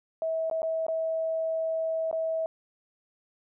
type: tone with dropouts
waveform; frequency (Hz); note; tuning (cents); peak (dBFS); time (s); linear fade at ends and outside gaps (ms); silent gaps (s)
sine; 647; E5; -32; -26; 0.22-2.46; 1; 0.499-0.512 / 0.62-0.63 / 0.866-0.883 / 2.113-2.128
effects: none